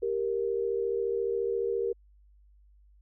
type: tone pair together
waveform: sine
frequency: 393.2 / 467.6 Hz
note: G4 / A#4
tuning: +5 / +5 cents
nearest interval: minor third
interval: 300 cents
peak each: -30 / -29 dBFS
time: 0.02-1.93 s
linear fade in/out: 10 ms
effects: added 50 Hz sine -56 dBFS peak until 3.01 s